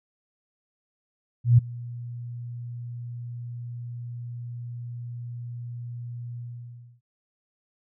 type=tone with ADSR envelope; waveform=sine; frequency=120 Hz; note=B2; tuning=49 cents flat; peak=-10 dBFS; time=1.44-7.01 s; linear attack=140 ms; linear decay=13 ms; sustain=-23 dB; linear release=630 ms; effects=none